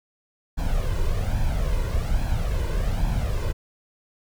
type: noise with flanger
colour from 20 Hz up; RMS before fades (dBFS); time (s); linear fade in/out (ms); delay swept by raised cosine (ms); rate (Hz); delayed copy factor
brown; -23; 0.57-3.53; 20; 1.2 to 2.03; 1.2; +0.65
effects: none